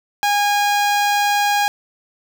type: tone with notch filter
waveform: sawtooth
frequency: 819 Hz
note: G#5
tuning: 24 cents flat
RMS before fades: -17 dBFS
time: 0.23-1.68 s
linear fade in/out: 0 ms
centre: 10000 Hz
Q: 1.8
effects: none